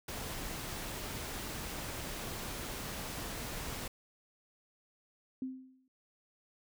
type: noise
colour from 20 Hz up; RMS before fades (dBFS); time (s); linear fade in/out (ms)
pink; -41; 0.08-3.88; 5
type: tone with exponential decay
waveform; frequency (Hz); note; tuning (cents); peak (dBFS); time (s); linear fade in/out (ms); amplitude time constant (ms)
sine; 260; C4; -11; -33; 5.42-5.88; 2; 100
effects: none